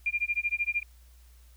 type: tone with tremolo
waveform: sine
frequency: 2400 Hz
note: D7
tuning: 37 cents sharp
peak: -23 dBFS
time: 0.06-0.83 s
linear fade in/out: 2 ms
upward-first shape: sine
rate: 13 Hz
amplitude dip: 100%
effects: added 60 Hz sine -52 dBFS peak until 1.56 s + white hiss -64 dBFS RMS until 1.56 s